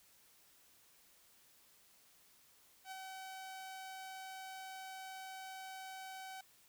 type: tone with ADSR envelope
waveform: sawtooth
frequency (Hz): 761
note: F#5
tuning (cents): +48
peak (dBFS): -40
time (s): 2.84-6.41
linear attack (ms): 79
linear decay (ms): 8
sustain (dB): -3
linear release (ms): 4
effects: white hiss -67 dBFS RMS until 6.68 s